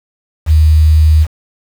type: tone with quantisation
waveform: sine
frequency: 77.78 Hz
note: D#2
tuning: in tune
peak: -4 dBFS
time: 0.46-1.27 s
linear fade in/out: 50 ms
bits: 5
effects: none